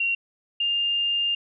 sine tone pair in turn, 2752 / 2807 Hz, F7 / F7, -26 / +8 cents, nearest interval unison, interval 34 cents, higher second, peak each -21 dBFS, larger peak neither, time 0-0.15 / 0.6-1.35 s, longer second, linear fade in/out 5 ms, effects none

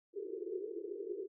white band-pass noise, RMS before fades -42 dBFS, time 0.13-1.28 s, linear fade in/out 50 ms, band 350 to 440 Hz, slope 96 dB/octave, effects none

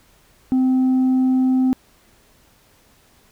sine tone, 258.6 Hz, C4, 20 cents flat, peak -11 dBFS, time 0.52-1.73 s, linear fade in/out 0 ms, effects tanh soft clip ceiling -13 dBFS + pink hiss -55 dBFS RMS until 3.31 s

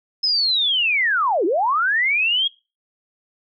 sine linear two-way sweep, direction down then up, 5180 to 311.1 to 3321 Hz, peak -16 dBFS, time 0.23-2.48 s, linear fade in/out 10 ms, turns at 1.45 s, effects noise-tail reverb RT60 0.3 s tail -23 dB re dry

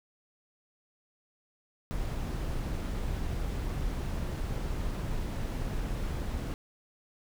brown noise, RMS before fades -33 dBFS, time 1.91-6.54 s, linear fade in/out 0 ms, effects none

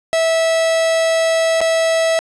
45% pulse tone with dropouts, 653 Hz, E5, 17 cents flat, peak -13 dBFS, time 0.13-2.19 s, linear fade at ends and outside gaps 0 ms, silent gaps 1.606-1.614 s, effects resampled to 22050 Hz + 9-bit

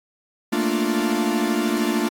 45% pulse chord, Bb major seventh, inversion third, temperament equal, 220 / 233.1 / 293.7 / 349.2 Hz, A3 / Bb3 / D4 / F4, 0 / 0 / 0 / 0 cents, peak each -25 dBFS, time 0.52-2.09 s, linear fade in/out 10 ms, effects AAC 64 kbps

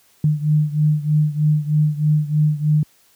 sine beating tone pair, 150.5 / 153.7 Hz, D3 / D#3, +43 / -21 cents, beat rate 3.2 Hz, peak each -16 / -19 dBFS, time 0.24-2.83 s, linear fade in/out 2 ms, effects white hiss -56 dBFS RMS until 3.15 s + high-pass 60 Hz 12 dB/octave

